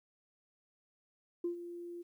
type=tone with ADSR envelope; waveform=sine; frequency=346.6 Hz; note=F4; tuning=13 cents flat; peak=-30 dBFS; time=1.44-2.03 s; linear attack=5 ms; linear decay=110 ms; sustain=-12 dB; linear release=18 ms; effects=tanh soft clip ceiling -27 dBFS + 12-bit